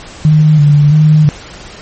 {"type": "tone with vibrato", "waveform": "sine", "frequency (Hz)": 150, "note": "D3", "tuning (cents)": 37, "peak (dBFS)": -3, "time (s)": [0.25, 1.29], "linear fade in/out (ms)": 0, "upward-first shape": "square", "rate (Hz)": 1.5, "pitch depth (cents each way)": 42, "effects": ["pink hiss -31 dBFS RMS until 1.81 s", "MP3 32 kbps"]}